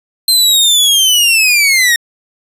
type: linear sweep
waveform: sawtooth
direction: down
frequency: 4154 to 1836 Hz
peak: -4 dBFS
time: 0.28-1.96 s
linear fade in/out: 2 ms
effects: resampled to 32000 Hz